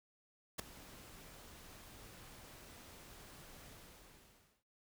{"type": "noise with ADSR envelope", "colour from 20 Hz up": "pink", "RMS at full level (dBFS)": -36, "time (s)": [0.58, 4.64], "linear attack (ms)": 15, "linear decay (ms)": 5, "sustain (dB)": -20, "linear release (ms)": 1000, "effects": []}